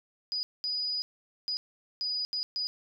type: tone bursts at uneven times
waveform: sine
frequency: 4940 Hz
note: D#8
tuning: 13 cents flat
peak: -29 dBFS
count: 6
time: 0.32-0.43 / 0.64-1.02 / 1.48-1.57 / 2.01-2.25 / 2.33-2.43 / 2.56-2.67 s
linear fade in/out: 0 ms
effects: none